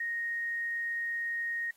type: tone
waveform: sine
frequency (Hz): 1864.7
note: A#6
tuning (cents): 0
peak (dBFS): -31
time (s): 0-1.71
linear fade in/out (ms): 5
effects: white hiss -66 dBFS RMS until 1.76 s + AAC 48 kbps